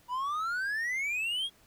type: exponential sweep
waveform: triangle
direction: up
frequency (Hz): 961 to 3349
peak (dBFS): -28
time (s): 0.08-1.5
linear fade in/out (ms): 50
effects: pink hiss -62 dBFS RMS until 1.66 s